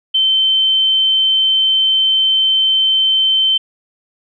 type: tone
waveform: sine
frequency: 3092 Hz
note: G7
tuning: 24 cents flat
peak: -10 dBFS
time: 0.14-3.58 s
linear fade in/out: 10 ms
effects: none